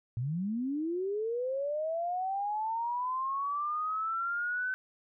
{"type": "linear sweep", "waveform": "sine", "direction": "up", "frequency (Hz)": [111, 1525], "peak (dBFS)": -30, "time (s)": [0.17, 4.74], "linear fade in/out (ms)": 0, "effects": []}